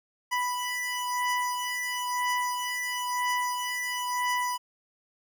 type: beating tone pair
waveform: 25% pulse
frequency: 987.8 / 988.8 Hz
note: B5 / B5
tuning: 0 / +2 cents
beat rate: 1 Hz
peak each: -26 / -28 dBFS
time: 0.31-4.58 s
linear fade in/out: 20 ms
effects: none